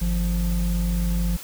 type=tone pair together; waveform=triangle; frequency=50.84 / 174.61 Hz; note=G#1 / F3; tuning=-36 / 0 cents; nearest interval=octave + major sixth; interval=2136 cents; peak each=-19 / -22 dBFS; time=0.01-1.37 s; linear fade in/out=10 ms; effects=tanh soft clip ceiling -12 dBFS + white hiss -39 dBFS RMS until 1.43 s